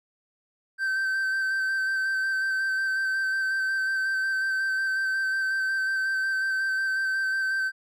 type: tone with vibrato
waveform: triangle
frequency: 1552 Hz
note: G6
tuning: 18 cents flat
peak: -22 dBFS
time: 0.78-7.72 s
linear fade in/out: 50 ms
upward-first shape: square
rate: 5.5 Hz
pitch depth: 14 cents each way
effects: none